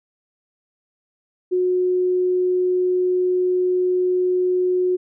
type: tone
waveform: sine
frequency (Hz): 364.3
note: F#4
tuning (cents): -27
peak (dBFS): -16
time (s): 1.51-4.97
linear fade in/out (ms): 20
effects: none